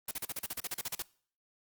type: noise bursts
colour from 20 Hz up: white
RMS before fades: -36 dBFS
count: 14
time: 0.08-1.023 s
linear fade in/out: 5 ms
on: 33 ms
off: 37 ms
effects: noise-tail reverb RT60 0.5 s tail -22 dB re dry + Opus 24 kbps